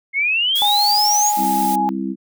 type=exponential sweep; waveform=sine; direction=up; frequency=2128 to 7040 Hz; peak=-15 dBFS; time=0.13-1.33 s; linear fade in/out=50 ms
type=noise; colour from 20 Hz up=blue; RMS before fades=-27 dBFS; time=0.55-1.76 s; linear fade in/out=10 ms
type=tone with pitch glide; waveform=sine; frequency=824 to 834.5 Hz; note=G#5 to G#5; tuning=-14 to +8 cents; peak=-16 dBFS; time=0.62-1.89 s; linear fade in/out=0 ms; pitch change=+22 cents; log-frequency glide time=0.77-1.05 s
type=harmonic tone; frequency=65.9 Hz; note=C2; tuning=13 cents sharp; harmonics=3 / 4 / 5; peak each=-24 / -25 / -26 dBFS; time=1.36-2.16 s; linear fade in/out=50 ms
effects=none